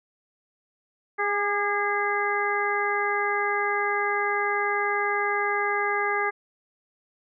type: harmonic tone with a mistuned harmonic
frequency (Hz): 410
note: G#4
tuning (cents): -22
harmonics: 1 / 2 / 3 / 4 / 5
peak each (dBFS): -29 / -29 / -29 / -29 / -29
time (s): 1.18-6.31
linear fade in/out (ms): 20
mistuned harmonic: 3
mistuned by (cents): -29
effects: none